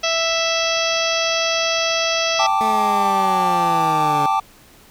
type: harmonic tone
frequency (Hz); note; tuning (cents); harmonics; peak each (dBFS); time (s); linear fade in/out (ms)
659.3; E5; 0; 1 / 2 / 3 / 4 / 5 / 6 / 7 / 8 / 9; -22 / -26 / -29 / -24 / -25 / -31 / -29 / -27 / -28; 0.03-2.47; 10
type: chord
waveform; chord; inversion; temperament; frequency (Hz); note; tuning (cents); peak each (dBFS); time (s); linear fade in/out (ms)
triangle; G suspended second; none; equal; 784 / 880 / 1174.7; G5 / A5 / D6; 0 / 0 / 0; -18; 2.39-4.4; 5
type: linear sweep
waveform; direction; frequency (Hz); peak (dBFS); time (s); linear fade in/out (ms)
15% pulse; down; 220.8 to 142.3; -17; 2.61-4.26; 0
effects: pink hiss -48 dBFS RMS until 4.9 s